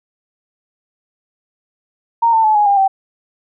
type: tone with pitch steps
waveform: sine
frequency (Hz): 927 / 894.4 / 862.9 / 832.6 / 803.3 / 775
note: A#5 / A5 / A5 / G#5 / G5 / G5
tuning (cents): -10 / +28 / -34 / +4 / +42 / -20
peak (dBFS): -9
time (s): 2.22-2.88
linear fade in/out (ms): 10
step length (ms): 110
effects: none